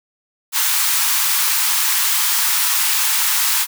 white high-pass noise, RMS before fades -17 dBFS, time 0.52-3.67 s, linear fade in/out 50 ms, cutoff 830 Hz, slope 96 dB/octave, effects none

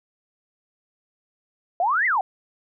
sine exponential two-way sweep, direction up then down, 659.3 to 2116 to 713 Hz, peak -18 dBFS, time 1.8-2.21 s, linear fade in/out 2 ms, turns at 2.06 s, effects none

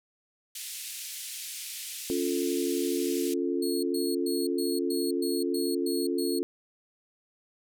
white band-pass noise, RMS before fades -39 dBFS, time 0.55-3.34 s, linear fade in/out 5 ms, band 2300 to 13000 Hz, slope 24 dB/octave
sine chord, Db augmented, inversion none, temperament equal, 277.2 / 349.2 / 440 Hz, Db4 / F4 / A4, 0 / 0 / 0 cents, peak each -30 / -29 / -33 dBFS, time 2.1-6.43 s, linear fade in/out 0 ms
20% pulse tone bursts, 4328 Hz, C#8, 42 cents flat, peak -29 dBFS, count 9, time 3.62-6.39 s, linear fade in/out 5 ms, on 210 ms, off 110 ms
effects none

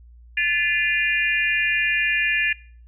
sine tone cluster, 1742 / 2050 / 2418 / 2774 Hz, A6 / C7 / D7 / F7, -18 / -36 / +50 / -12 cents, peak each -22 / -29 / -22 / -26 dBFS, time 0.37-2.53 s, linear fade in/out 5 ms, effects noise-tail reverb RT60 0.5 s tail -22 dB re dry + added 59 Hz sine -44 dBFS peak until 2.87 s

